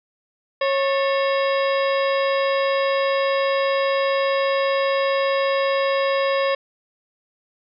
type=harmonic tone with a mistuned harmonic; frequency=547 Hz; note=C#5; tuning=23 cents flat; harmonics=1 / 2 / 3 / 4 / 5 / 6 / 7 / 9; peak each=-19 / -25 / -29 / -31 / -33 / -35 / -36 / -38 dBFS; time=0.61-6.55 s; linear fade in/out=5 ms; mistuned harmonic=3; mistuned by=+130 cents; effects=none